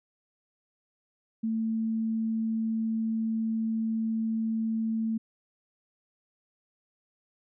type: tone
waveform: sine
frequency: 223.2 Hz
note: A3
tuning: 25 cents sharp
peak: -26 dBFS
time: 1.43-5.18 s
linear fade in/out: 10 ms
effects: none